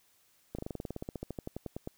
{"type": "slowing click train", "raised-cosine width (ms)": 2, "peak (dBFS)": -24, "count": 21, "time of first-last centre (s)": [0.55, 1.874], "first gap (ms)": 36, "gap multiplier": 1.06, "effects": ["white hiss -68 dBFS RMS until 1.97 s"]}